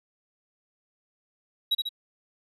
triangle tone with echo, 3861 Hz, B7, 40 cents flat, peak -19 dBFS, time 1.71-1.75 s, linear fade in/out 10 ms, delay 71 ms, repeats 2, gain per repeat -4 dB, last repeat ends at 1.892 s, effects resampled to 32000 Hz

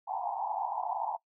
pink band-pass noise, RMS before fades -34 dBFS, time 0.07-1.17 s, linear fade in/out 20 ms, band 720 to 960 Hz, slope 96 dB/octave, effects noise-tail reverb RT60 0.1 s tail -20 dB re dry

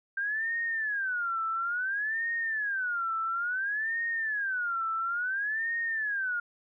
sine tone with vibrato, 1568 Hz, G6, in tune, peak -28 dBFS, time 0.17-6.4 s, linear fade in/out 5 ms, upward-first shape sine, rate 0.58 Hz, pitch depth 290 cents each way, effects none

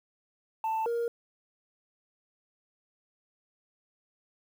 sine tone pair in turn, 886 / 469.3 Hz, A5 / A#4, +12 / +12 cents, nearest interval major seventh, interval 1100 cents, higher first, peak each -25 dBFS, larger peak neither, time 0.64-0.86 / 0.86-1.08 s, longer neither, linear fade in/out 2 ms, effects tanh soft clip ceiling -26 dBFS + 9-bit

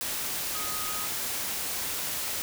sine tone in noise, 1252 Hz, D#6, 10 cents sharp, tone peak -38 dBFS, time 0.55-1.06 s, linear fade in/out 0 ms, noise white, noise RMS -32 dBFS, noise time 0.01-2.42 s, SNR -9 dB, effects none

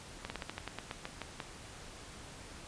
slowing click train, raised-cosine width 0.3 ms, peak -22 dBFS, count 12, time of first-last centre 0.25-1.402 s, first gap 50 ms, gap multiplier 1.14, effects pink hiss -50 dBFS RMS until 2.67 s + resampled to 22050 Hz

